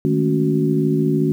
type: tone cluster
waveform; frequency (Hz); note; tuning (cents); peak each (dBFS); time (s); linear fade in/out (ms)
sine; 155.1 / 206.4 / 220 / 277.3 / 368.3; D#3 / G#3 / A3 / C#4 / F#4; -5 / -10 / 0 / +1 / -8; -19 / -28 / -23 / -20 / -21; 0.05-1.32; 0
effects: 8-bit